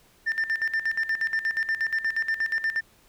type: tone with tremolo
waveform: sine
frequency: 1792 Hz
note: A6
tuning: 31 cents sharp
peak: -19 dBFS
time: 0.26-2.81 s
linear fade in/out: 20 ms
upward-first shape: square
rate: 8.4 Hz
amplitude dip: 80%
effects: tanh soft clip ceiling -21 dBFS + pink hiss -59 dBFS RMS until 3.08 s